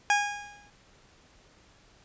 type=tone with exponential decay; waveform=20% pulse; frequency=820 Hz; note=G#5; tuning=22 cents flat; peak=-14 dBFS; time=0.1-0.7 s; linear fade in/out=1 ms; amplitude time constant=130 ms; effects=pink hiss -59 dBFS RMS until 2.04 s + resampled to 16000 Hz